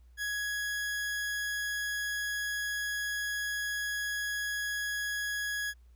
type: tone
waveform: 40% pulse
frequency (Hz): 1669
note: G#6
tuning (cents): +8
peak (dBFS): -31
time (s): 0.17-5.74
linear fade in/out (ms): 50
effects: added 60 Hz sine -54 dBFS peak until 5.95 s + pink hiss -75 dBFS RMS until 5.95 s